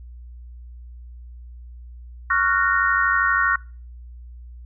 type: chord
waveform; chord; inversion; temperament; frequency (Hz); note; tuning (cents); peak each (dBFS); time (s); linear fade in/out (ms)
sine; Gb major seventh; second; just; 1110 / 1387.5 / 1480 / 1850; Db6 / F6 / Gb6 / Bb6; +2 / -12 / 0 / -14; -22; 2.3-3.56; 5
effects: noise-tail reverb RT60 0.4 s tail -25 dB re dry + added 60 Hz sine -37 dBFS peak until 4.65 s